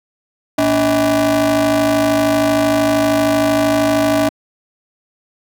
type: ring-modulated tone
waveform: 40% pulse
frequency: 174.61 Hz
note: F3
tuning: in tune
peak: -8 dBFS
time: 0.58-4.29 s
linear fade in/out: 5 ms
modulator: 463 Hz
effects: high-pass 100 Hz 12 dB/octave + 8-bit